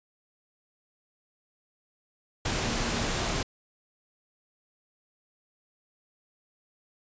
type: tone in noise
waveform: sine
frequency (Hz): 233.3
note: A#3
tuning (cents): +2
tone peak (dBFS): -37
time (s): 2.66-3.03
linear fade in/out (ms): 5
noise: pink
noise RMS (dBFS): -29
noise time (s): 2.45-3.43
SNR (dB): -11
effects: resampled to 16000 Hz